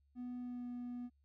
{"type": "tone with pitch glide", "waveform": "triangle", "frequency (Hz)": [246.9, 244.3], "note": ["B3", "B3"], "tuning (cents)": [0, -19], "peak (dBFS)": -39, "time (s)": [0.15, 1.1], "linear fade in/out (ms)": 50, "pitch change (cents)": -19, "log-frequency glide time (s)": [0.4, 0.67], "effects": ["tanh soft clip ceiling -35 dBFS", "added 70 Hz sine -70 dBFS peak until 1.24 s"]}